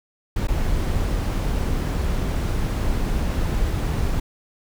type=noise with dropouts; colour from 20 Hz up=brown; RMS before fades=-22 dBFS; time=0.36-4.2 s; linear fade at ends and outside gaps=5 ms; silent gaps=0.472-0.483 s; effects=none

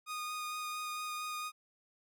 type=tone with vibrato; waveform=sawtooth; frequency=1233 Hz; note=D#6; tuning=16 cents flat; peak=-34 dBFS; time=0.06-1.52 s; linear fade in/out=50 ms; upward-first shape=sine; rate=4.4 Hz; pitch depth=9 cents each way; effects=none

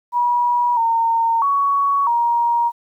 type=tone with pitch steps; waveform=sine; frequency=966 / 916 / 1120 / 943 Hz; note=B5 / A#5 / C#6 / A#5; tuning=-39 / -31 / +18 / +20 cents; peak=-14 dBFS; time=0.12-2.72 s; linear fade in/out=50 ms; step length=650 ms; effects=9-bit

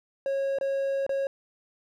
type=tone with dropouts; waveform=triangle; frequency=547 Hz; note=C#5; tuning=23 cents flat; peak=-23 dBFS; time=0.26-1.27 s; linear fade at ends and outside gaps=1 ms; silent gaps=0.586-0.611 / 1.065-1.093 s; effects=none

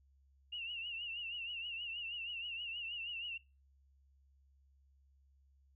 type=tone with vibrato; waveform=sine; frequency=2794 Hz; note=F7; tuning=in tune; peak=-40 dBFS; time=0.52-3.38 s; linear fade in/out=10 ms; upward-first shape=triangle; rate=6.3 Hz; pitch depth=99 cents each way; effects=noise-tail reverb RT60 0.3 s tail -23 dB re dry + added 68 Hz sine -66 dBFS peak until 5.75 s

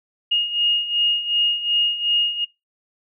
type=beating tone pair; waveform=sine; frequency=2854 / 2856.7 Hz; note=F7 / F7; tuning=+37 / +39 cents; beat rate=2.7 Hz; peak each=-24 / -19 dBFS; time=0.31-2.45 s; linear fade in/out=10 ms; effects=noise-tail reverb RT60 0.2 s tail -17 dB re dry

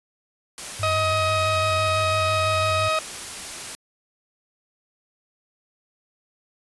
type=noise; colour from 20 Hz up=white; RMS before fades=-34 dBFS; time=0.58-3.75 s; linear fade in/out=0 ms
type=tone with vibrato; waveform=sine; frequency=97.1 Hz; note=G2; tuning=16 cents flat; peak=-27 dBFS; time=0.79-2.89 s; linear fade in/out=10 ms; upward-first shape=square; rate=6 Hz; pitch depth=68 cents each way
type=harmonic tone; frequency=631 Hz; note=D#5; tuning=24 cents sharp; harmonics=1 / 2 / 3 / 4 / 5 / 6 / 7 / 8; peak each=-24 / -23 / -37 / -28 / -40 / -32 / -41 / -37 dBFS; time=0.83-2.99 s; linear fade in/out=2 ms
effects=resampled to 24000 Hz

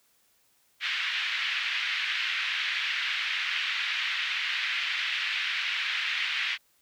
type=band-pass noise; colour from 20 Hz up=pink; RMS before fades=-30 dBFS; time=0.8-6.58 s; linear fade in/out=50 ms; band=1800 to 3400 Hz; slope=24 dB/octave; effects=white hiss -67 dBFS RMS until 6.81 s

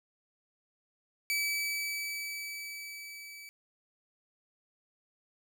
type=tone with level ramp; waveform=sawtooth; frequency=2298 Hz; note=D7; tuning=38 cents flat; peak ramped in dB=-25 to -43 dBFS; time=1.3-3.49 s; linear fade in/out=0 ms; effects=none

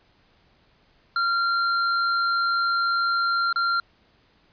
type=tone with dropouts; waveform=square; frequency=1381 Hz; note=F6; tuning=20 cents flat; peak=-21 dBFS; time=1.16-3.8 s; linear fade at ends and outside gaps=2 ms; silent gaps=3.528-3.559 s; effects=pink hiss -61 dBFS RMS until 4.52 s + resampled to 11025 Hz

